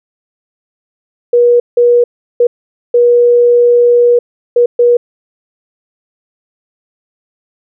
sine tone bursts at uneven times, 481.2 Hz, B4, 45 cents flat, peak -4 dBFS, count 6, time 1.33-1.6 / 1.77-2.04 / 2.4-2.47 / 2.94-4.19 / 4.56-4.66 / 4.79-4.97 s, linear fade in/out 5 ms, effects none

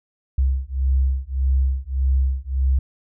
sine beating tone pair, 65.41 / 67.11 Hz, C2 / C2, 0 / +45 cents, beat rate 1.7 Hz, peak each -20 dBFS, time 0.38-2.79 s, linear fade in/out 5 ms, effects none

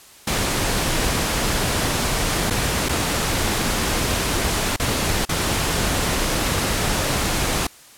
pink noise with dropouts, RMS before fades -21 dBFS, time 0.27-7.67 s, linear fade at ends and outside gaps 5 ms, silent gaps 2.501-2.506 / 2.887-2.891 / 4.763-4.797 / 5.253-5.291 s, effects white hiss -46 dBFS RMS until 7.97 s + low-pass 12000 Hz 12 dB/octave

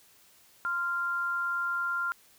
sine tone pair together, 1042.1 / 1391 Hz, C6 / F6, -7 / -7 cents, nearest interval perfect fourth, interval 500 cents, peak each -38 / -28 dBFS, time 0.65-2.12 s, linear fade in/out 0 ms, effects white hiss -60 dBFS RMS until 2.38 s

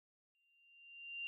sine tone with exponential growth, 2779 Hz, F7, 9 cents flat, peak -39 dBFS, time 0.35-1.27 s, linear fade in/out 0 ms, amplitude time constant 200 ms, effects none

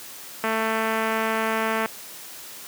click train, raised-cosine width 0.5 ms, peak -10 dBFS, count 316, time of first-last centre 0.44-1.859 s, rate 222 Hz, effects white hiss -40 dBFS RMS until 2.67 s + high-pass 150 Hz 12 dB/octave

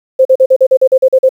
sine tone bursts, 523.3 Hz, C5, in tune, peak -3 dBFS, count 11, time 0.19-1.292 s, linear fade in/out 10 ms, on 62 ms, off 42 ms, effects 7-bit

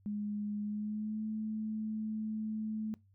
sine tone with pitch glide, 207.7 to 216.9 Hz, G#3 to A3, 0 to -25 cents, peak -34 dBFS, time 0.06-2.94 s, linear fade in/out 0 ms, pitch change +75 cents, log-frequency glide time 0.62-1.24 s, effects noise-tail reverb RT60 0.2 s tail -22 dB re dry + added 97 Hz sine -63 dBFS peak until 3.14 s

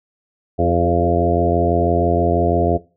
harmonic tone with a mistuned harmonic, 86.1 Hz, F2, 24 cents flat, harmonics 1 / 2 / 3 / 4 / 5 / 6 / 7 / 8, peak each -20 / -24 / -24 / -22 / -21 / -25 / -25 / -20 dBFS, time 0.58-2.78 s, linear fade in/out 20 ms, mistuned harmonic 5, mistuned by -21 cents, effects noise-tail reverb RT60 0.3 s tail -17 dB re dry

